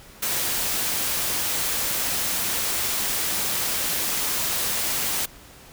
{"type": "noise", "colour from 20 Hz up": "white", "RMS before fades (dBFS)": -25, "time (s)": [0.22, 5.26], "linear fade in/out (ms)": 10, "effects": ["pink hiss -47 dBFS RMS until 5.72 s"]}